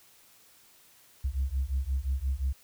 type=beating tone pair; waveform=sine; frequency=64.2 / 69.9 Hz; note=C2 / C#2; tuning=-32 / +15 cents; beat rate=5.7 Hz; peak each=-29 dBFS; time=1.24-2.53 s; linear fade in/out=10 ms; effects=tanh soft clip ceiling -22 dBFS + white hiss -59 dBFS RMS until 2.63 s